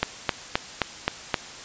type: click train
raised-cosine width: 0.3 ms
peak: -4 dBFS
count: 6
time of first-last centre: 0.03-1.342 s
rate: 3.81 Hz
effects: white hiss -40 dBFS RMS until 1.64 s + resampled to 16000 Hz